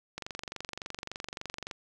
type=click train; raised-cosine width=0.2 ms; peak=-20 dBFS; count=37; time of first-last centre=0.18-1.712 s; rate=23.5 Hz; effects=none